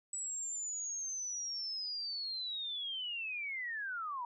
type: linear sweep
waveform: sine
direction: down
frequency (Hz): 7902 to 932.3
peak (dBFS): -37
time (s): 0.13-4.25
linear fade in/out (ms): 2
effects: none